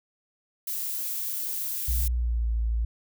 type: noise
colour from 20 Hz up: violet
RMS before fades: -31 dBFS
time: 0.67-2.08 s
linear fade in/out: 5 ms
type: tone with pitch glide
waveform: sine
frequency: 60.5 to 56.45 Hz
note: B1 to A1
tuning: -35 to +45 cents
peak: -23 dBFS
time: 1.88-2.85 s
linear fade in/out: 5 ms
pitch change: -120 cents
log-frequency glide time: 2.11-2.51 s
effects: none